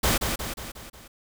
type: noise with echo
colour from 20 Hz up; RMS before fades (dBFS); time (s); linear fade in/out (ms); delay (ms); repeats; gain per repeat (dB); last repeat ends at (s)
pink; -22; 0.03-0.18; 10; 180; 5; -5; 1.08
effects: none